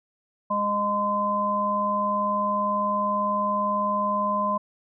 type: harmonic tone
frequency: 205.5 Hz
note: G#3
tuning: 18 cents flat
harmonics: 1 / 3 / 5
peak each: -30 / -29 / -23 dBFS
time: 0.5-4.58 s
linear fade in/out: 10 ms
effects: none

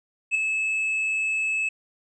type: tone with ADSR envelope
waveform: triangle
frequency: 2601 Hz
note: E7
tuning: 24 cents flat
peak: -15 dBFS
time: 0.31-1.69 s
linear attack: 40 ms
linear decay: 3 ms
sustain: -6 dB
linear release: 6 ms
effects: resampled to 24000 Hz

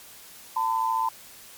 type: tone pair together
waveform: sine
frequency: 897.3 / 1012 Hz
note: A5 / B5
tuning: +34 / +42 cents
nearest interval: major second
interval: 208 cents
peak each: -25 dBFS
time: 0.56-1.09 s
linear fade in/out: 5 ms
effects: white hiss -47 dBFS RMS until 1.57 s + MP3 96 kbps

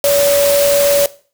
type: tone in noise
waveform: sine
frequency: 569 Hz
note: C#5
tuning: 45 cents sharp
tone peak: -10 dBFS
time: 0.04-1.06 s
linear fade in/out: 2 ms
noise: white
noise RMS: -18 dBFS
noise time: 0.04-1.06 s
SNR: +5 dB
effects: noise-tail reverb RT60 0.4 s tail -18 dB re dry

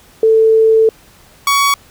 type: tone pair in turn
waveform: sine / sawtooth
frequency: 443.7 / 1123.9 Hz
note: A4 / C#6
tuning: +14 / +24 cents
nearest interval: octave + major third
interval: 1610 cents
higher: second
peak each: -6 dBFS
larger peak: neither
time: 0.23-0.89 / 1.47-1.74 s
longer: first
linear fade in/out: 2 ms
effects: pink hiss -45 dBFS RMS until 1.9 s

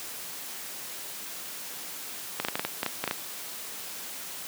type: clicks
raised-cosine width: 0.3 ms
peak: -11 dBFS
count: 11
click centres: 2.4 / 2.449 / 2.485 / 2.555 / 2.595 / 2.65 / 2.831 / 2.863 / 3.04 / 3.077 / 3.111 s
effects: white hiss -39 dBFS RMS until 4.47 s + high-pass 150 Hz 12 dB/octave

